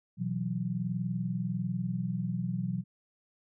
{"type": "chord", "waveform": "sine", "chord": "B suspended fourth", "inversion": "none", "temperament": "equal", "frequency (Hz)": [123.47, 164.81, 185], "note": ["B2", "E3", "F#3"], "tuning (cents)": [0, 0, 0], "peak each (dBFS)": [-35, -35, -33], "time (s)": [0.17, 2.84], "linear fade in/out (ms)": 50, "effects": []}